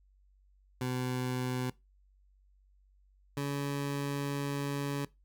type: tone pair in turn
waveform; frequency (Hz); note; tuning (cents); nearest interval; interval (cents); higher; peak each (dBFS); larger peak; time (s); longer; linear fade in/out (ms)
20% pulse; 126.7 / 141.52; B2 / C#3; +45 / +36; major second; 191; second; -27 / -27; neither; 0.81-1.7 / 3.37-5.05; second; 2
effects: noise-tail reverb RT60 0.2 s tail -20 dB re dry + added 48 Hz sine -62 dBFS peak until 5.24 s